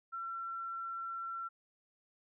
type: tone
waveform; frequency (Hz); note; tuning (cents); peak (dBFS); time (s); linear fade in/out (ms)
sine; 1354; E6; +46; -38; 0.12-1.49; 20
effects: none